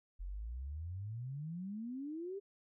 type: exponential sweep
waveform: sine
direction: up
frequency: 42.68 to 408.1 Hz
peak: -40 dBFS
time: 0.19-2.4 s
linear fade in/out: 20 ms
effects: none